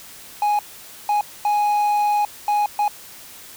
triangle tone bursts at uneven times, 830.6 Hz, G#5, in tune, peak -14 dBFS, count 5, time 0.42-0.59 / 1.09-1.21 / 1.45-2.25 / 2.48-2.66 / 2.79-2.88 s, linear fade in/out 2 ms, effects white hiss -41 dBFS RMS until 3.56 s

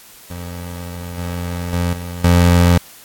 25% pulse tone with level steps, 87.4 Hz, F2, 2 cents sharp, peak -23 / -18 / -12 / -22 / -5 dBFS, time 0.3-2.78 s, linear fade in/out 5 ms, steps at 1.18 / 1.73 / 1.93 / 2.24 s, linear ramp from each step 5 ms, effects white hiss -42 dBFS RMS until 3.04 s + AAC 64 kbps

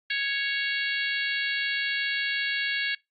harmonic tone, 554.4 Hz, C#5, in tune, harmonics 3 / 4 / 5 / 6 / 7 / 8, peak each -29 / -31 / -33 / -35 / -36 / -37 dBFS, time 0.1-2.95 s, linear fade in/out 5 ms, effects noise-tail reverb RT60 0.2 s tail -24 dB re dry + Opus 32 kbps

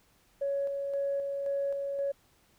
sine tone with tremolo, 558 Hz, C#5, 11 cents sharp, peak -27 dBFS, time 0.41-2.12 s, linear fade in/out 10 ms, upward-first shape square, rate 1.9 Hz, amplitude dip 35%, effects tanh soft clip ceiling -23 dBFS + pink hiss -66 dBFS RMS until 2.58 s

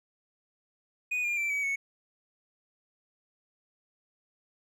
triangle tone with pitch steps, 2477 / 2408 / 2341 / 2275 / 2212 Hz, D#7 / D7 / D7 / C#7 / C#7, -8 / +43 / -6 / +44 / -4 cents, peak -26 dBFS, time 1.11-1.76 s, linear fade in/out 10 ms, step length 130 ms, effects none

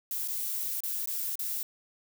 violet noise with dropouts, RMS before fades -33 dBFS, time 0.11-1.63 s, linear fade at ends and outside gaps 1 ms, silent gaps 0.277-0.283 / 0.805-0.835 / 1.058-1.074 / 1.355-1.392 s, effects none

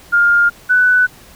sine tone pair in turn, 1409 / 1492.8 Hz, F6 / F#6, +15 / +15 cents, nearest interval minor second, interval 100 cents, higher second, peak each -8 dBFS, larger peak neither, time 0.12-0.5 / 0.69-1.07 s, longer neither, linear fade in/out 20 ms, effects pink hiss -42 dBFS RMS until 1.35 s

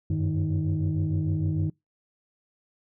sine tone cluster, 91.3 / 97.9 / 154.6 / 315.2 Hz, F#2 / G2 / D#3 / D#4, -23 / -2 / -11 / +23 cents, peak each -29 / -27 / -25 / -32 dBFS, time 0.1-1.7 s, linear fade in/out 5 ms, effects noise-tail reverb RT60 0.2 s tail -26 dB re dry + tanh soft clip ceiling -18 dBFS

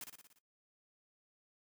white noise with echo, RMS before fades -45 dBFS, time 0.01-0.04 s, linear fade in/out 2 ms, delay 58 ms, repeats 6, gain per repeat -4 dB, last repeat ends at 0.388 s, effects noise-tail reverb RT60 0.1 s tail -17 dB re dry

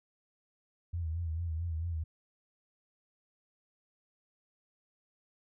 sine tone with vibrato, 82.7 Hz, E2, 6 cents sharp, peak -32 dBFS, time 0.93-2.04 s, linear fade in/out 10 ms, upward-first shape sine, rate 4.5 Hz, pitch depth 79 cents each way, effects none

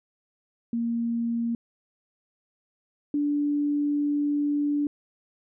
sine tone pair in turn, 233.1 / 291.2 Hz, A#3 / D4, 0 / -15 cents, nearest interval major third, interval 385 cents, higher second, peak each -24 / -22 dBFS, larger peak second, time 0.73-1.55 / 3.14-4.87 s, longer second, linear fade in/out 2 ms, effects none

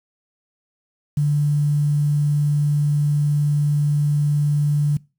sine tone with quantisation, 146.83 Hz, D3, in tune, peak -15 dBFS, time 1.17-4.97 s, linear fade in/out 5 ms, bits 7, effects noise-tail reverb RT60 0.3 s tail -23 dB re dry

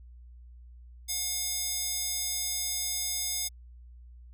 square tone with high-pass filter, 718 Hz, F5, 48 cents sharp, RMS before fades -32 dBFS, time 1.08-3.49 s, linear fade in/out 20 ms, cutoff 5600 Hz, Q 1.1, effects added 60 Hz sine -47 dBFS peak until 4.33 s

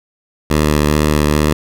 10% pulse tone with vibrato, 75.2 Hz, D2, 42 cents sharp, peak -3 dBFS, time 0.5-1.53 s, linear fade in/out 5 ms, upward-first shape sine, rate 2.3 Hz, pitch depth 19 cents each way, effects none

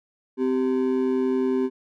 triangle ring-modulated tone, 323.8 Hz, E4, 31 cents flat, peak -15 dBFS, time 0.37-1.7 s, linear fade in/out 50 ms, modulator 65.4 Hz, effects none

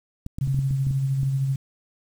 clicks, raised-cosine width 5 ms, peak -19 dBFS, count 9, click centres 0.264 / 0.385 / 0.475 / 0.545 / 0.59 / 0.709 / 0.869 / 0.909 / 1.232 s
sine tone with tremolo, 135.3 Hz, C#3, 42 cents flat, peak -19 dBFS, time 0.41-1.56 s, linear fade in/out 5 ms, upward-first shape sine, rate 13 Hz, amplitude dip 35%
effects 8-bit

